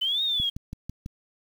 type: exponential two-way sweep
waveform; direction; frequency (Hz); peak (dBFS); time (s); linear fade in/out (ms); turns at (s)
sine; up then down; 2986 to 3770 to 3212; -23; 0.01-0.5; 10; 0.23
type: click train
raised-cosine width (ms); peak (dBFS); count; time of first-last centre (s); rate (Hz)
5; -22; 5; 0.4-1.061; 6.05
effects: 8-bit